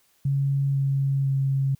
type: tone with pitch steps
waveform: sine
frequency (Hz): 138.59 / 137.32 / 136.05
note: C#3 / C#3 / C#3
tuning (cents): 0 / -16 / -32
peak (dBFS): -20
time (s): 0.25-1.75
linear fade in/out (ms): 5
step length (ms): 500
effects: white hiss -64 dBFS RMS until 1.79 s

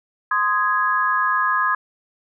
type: chord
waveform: sine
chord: Ab major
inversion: first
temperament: just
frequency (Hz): 1038.3 / 1245.9 / 1661.2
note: C6 / Eb6 / Ab6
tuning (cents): -14 / +2 / 0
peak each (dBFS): -21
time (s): 0.31-1.75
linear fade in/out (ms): 5
effects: none

